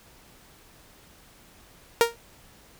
sawtooth tone with exponential decay, 466.2 Hz, A#4, in tune, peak -9 dBFS, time 2.01-2.16 s, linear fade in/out 0 ms, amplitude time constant 31 ms, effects pink hiss -54 dBFS RMS until 2.79 s

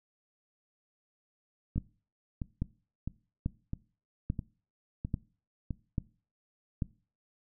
two click trains, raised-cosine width 5 ms, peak -18 / -22 dBFS, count 7 / 7, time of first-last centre 1.78-6.822 / 1.76-5.707 s, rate 1.19 / 1.52 Hz, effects noise-tail reverb RT60 0.4 s tail -21 dB re dry

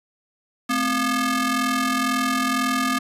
sawtooth ring-modulated tone, 478 Hz, A#4, 43 cents sharp, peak -13 dBFS, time 0.69-2.99 s, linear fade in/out 10 ms, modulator 738 Hz, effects resampled to 32000 Hz

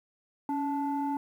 sine tone pair together, 280 / 873.7 Hz, C#4 / A5, +18 / -12 cents, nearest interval octave + minor sixth, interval 1970 cents, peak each -29 / -30 dBFS, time 0.49-1.17 s, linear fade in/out 2 ms, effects tanh soft clip ceiling -23 dBFS + 10-bit

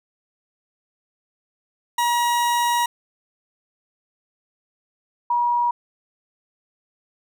40% pulse / sine tone pair in turn, 955 / 959.4 Hz, A#5 / A#5, +42 / +50 cents, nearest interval unison, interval 8 cents, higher second, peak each -17 dBFS, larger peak neither, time 1.98-2.86 / 5.3-5.71 s, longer first, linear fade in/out 5 ms, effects none

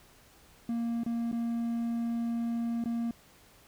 triangle tone with dropouts, 233.1 Hz, A#3, in tune, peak -27 dBFS, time 0.69-3.11 s, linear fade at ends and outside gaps 2 ms, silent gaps 1.035-1.062 / 1.316-1.327 / 2.84-2.857 s, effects pink hiss -59 dBFS RMS until 3.67 s

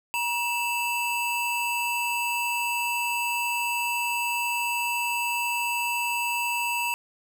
square tone pair together, 953 / 2651 Hz, A#5 / E7, +38 / +9 cents, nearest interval octave + tritone, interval 1771 cents, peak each -29 / -28 dBFS, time 0.14-6.94 s, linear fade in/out 0 ms, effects none

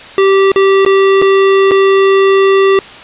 square tone with dropouts, 389.3 Hz, G4, 12 cents flat, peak -6 dBFS, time 0.18-2.79 s, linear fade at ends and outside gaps 1 ms, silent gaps 0.518-0.56 / 0.85-0.862 / 1.217-1.222 / 1.711-1.716 s, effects white hiss -31 dBFS RMS until 3.03 s + resampled to 8000 Hz

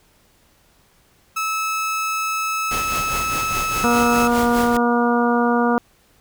30% pulse tone, 1300 Hz, E6, 24 cents flat, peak -18 dBFS, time 1.36-4.28 s, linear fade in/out 10 ms
pink noise with tremolo, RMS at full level -26 dBFS, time 2.71-4.77 s, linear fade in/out 2 ms, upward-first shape sine, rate 4.9 Hz, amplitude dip 60%
harmonic tone, 238.8 Hz, A#3, 42 cents sharp, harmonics 1 / 2 / 3 / 4 / 5 / 6, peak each -18 / -21 / -23 / -24 / -25 / -26 dBFS, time 3.84-5.78 s, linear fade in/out 0 ms
effects pink hiss -57 dBFS RMS until 6.2 s

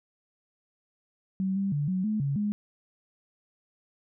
sine tone with pitch steps, 190.5 / 196.4 / 145.4 / 185.9 / 214.4 / 139.9 / 207.6 Hz, G3 / G3 / D3 / F#3 / A3 / C#3 / G#3, -49 / +4 / -17 / +8 / -45 / +16 / 0 cents, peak -25 dBFS, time 1.4-2.52 s, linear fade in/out 0 ms, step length 160 ms, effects none

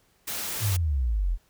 white noise, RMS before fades -32 dBFS, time 0.27-0.77 s, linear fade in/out 10 ms
sine exponential sweep, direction down, 112.8 to 38.89 Hz, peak -22 dBFS, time 0.6-1.38 s, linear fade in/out 50 ms
effects pink hiss -65 dBFS RMS until 1.49 s

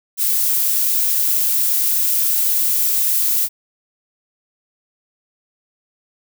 violet noise, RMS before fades -17 dBFS, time 0.17-3.49 s, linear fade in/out 50 ms, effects none

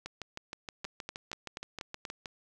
two click trains, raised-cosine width 0.2 ms, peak -22 / -21 dBFS, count 15 / 6, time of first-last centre 0.06-2.258 / 0.85-2.052 s, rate 6.37 / 4.16 Hz, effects none

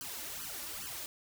white noise with flanger, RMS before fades -42 dBFS, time 0.01-1.06 s, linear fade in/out 0 ms, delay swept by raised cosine 0.65 to 3.45 ms, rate 2.4 Hz, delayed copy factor +1, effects none

